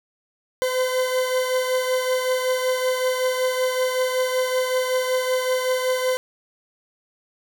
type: beating tone pair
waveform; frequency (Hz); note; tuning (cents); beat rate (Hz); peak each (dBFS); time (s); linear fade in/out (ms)
40% pulse; 510 / 515.3; C5 / C5; -44 / -27; 5.3; -20 / -27; 0.62-6.17; 0
effects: none